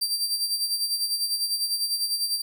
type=tone with tremolo; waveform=sawtooth; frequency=4699 Hz; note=D8; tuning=in tune; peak=-19 dBFS; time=0.01-2.42 s; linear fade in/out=10 ms; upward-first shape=sine; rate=10 Hz; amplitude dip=60%; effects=none